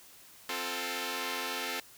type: chord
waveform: 5% pulse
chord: F major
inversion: second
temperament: equal with one note detuned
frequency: 261.6 / 349.2 / 441.5 Hz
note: C4 / F4 / A4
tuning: 0 / 0 / +6 cents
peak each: -27 / -28 / -25 dBFS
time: 0.49-1.8 s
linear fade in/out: 2 ms
effects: white hiss -55 dBFS RMS until 1.97 s